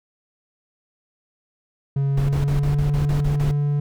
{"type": "tone with pitch glide", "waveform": "triangle", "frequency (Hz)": [138.59, 144.98], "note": ["C#3", "D3"], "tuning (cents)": [0, -22], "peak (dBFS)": -16, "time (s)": [1.96, 3.8], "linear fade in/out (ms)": 5, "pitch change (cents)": 78, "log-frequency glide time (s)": [2.15, 2.81]}
{"type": "noise bursts", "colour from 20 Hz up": "brown", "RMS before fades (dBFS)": -25, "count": 9, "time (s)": [2.17, 3.514], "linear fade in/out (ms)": 5, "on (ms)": 120, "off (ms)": 33}
{"effects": []}